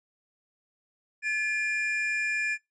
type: tone pair together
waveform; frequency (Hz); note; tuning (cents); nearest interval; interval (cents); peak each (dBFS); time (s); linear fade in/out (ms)
triangle; 1728.4 / 2400; A6 / D7; -31 / +37; tritone; 568; -27; 1.22-2.58; 50
effects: noise-tail reverb RT60 0.2 s tail -20 dB re dry + resampled to 24000 Hz